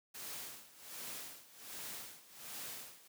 white noise with tremolo, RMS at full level -45 dBFS, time 0.14-3.08 s, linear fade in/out 10 ms, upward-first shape sine, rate 1.3 Hz, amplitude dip 85%, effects high-pass 100 Hz 12 dB/octave

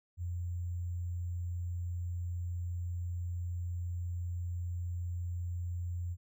sine tone with sample-and-hold, 87.4 Hz, F2, 2 cents sharp, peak -34 dBFS, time 0.17-6.17 s, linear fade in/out 50 ms, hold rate 7350 Hz, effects none

